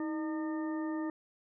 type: harmonic tone with a mistuned harmonic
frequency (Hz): 303.2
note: D#4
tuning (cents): -45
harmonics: 1 / 2 / 3 / 4 / 6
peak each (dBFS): -33 / -45 / -46 / -48 / -49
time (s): 0-1.1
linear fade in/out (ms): 2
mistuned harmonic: 1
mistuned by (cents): +74
effects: none